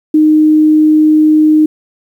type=tone; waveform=sine; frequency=308.2 Hz; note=D#4; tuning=16 cents flat; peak=-4 dBFS; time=0.14-1.66 s; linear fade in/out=5 ms; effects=7-bit